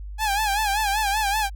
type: tone with vibrato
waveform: sawtooth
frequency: 830.6 Hz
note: G#5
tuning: in tune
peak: -17 dBFS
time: 0.18-1.5 s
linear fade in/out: 50 ms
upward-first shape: sine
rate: 5.2 Hz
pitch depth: 100 cents each way
effects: added 50 Hz sine -32 dBFS peak until 1.55 s